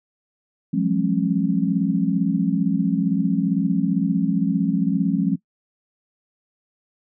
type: tone cluster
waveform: sine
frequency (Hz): 171.9 / 187.3 / 209.5 / 270.1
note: F3 / F#3 / G#3 / C#4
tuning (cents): -27 / +21 / +15 / -45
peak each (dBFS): -23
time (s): 0.73-5.36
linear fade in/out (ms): 10
effects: noise-tail reverb RT60 0.1 s tail -21 dB re dry